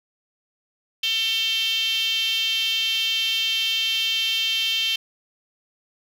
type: tone with high-pass filter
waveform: 5% pulse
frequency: 448.5 Hz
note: A4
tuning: 33 cents sharp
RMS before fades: -23 dBFS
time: 1.03-4.96 s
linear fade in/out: 5 ms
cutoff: 3000 Hz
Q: 9.2
effects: none